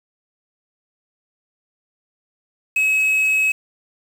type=tone with quantisation; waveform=triangle; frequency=2564 Hz; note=E7; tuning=49 cents flat; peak=-13 dBFS; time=2.76-3.52 s; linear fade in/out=5 ms; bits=6; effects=none